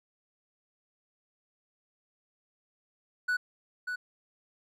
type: tone with echo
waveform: triangle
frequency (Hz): 1480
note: F#6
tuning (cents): 0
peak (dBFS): -24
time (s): 3.28-3.37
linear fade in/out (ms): 10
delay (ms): 590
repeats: 1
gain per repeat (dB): -6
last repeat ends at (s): 3.96
effects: none